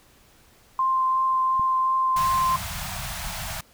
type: tone with vibrato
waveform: sine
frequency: 1046.5 Hz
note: C6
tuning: in tune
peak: -19 dBFS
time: 0.79-2.56 s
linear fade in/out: 2 ms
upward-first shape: triangle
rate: 2.8 Hz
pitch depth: 9 cents each way
type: click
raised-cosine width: 5 ms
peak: -25 dBFS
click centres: 1.596 s
type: band-stop noise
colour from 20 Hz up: pink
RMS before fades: -32 dBFS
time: 2.16-3.61 s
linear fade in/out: 5 ms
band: 200 to 610 Hz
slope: 96 dB/octave
effects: pink hiss -56 dBFS RMS until 3.73 s